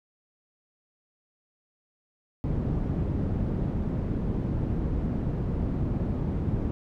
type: low-pass noise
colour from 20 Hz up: white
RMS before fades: -28 dBFS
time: 2.44-6.71 s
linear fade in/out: 0 ms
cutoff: 190 Hz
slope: 12 dB/octave
effects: none